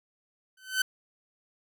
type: tone with exponential growth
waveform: sawtooth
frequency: 1524 Hz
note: G6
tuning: 49 cents flat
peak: -17 dBFS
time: 0.57-0.82 s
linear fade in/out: 5 ms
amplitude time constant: 53 ms
effects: none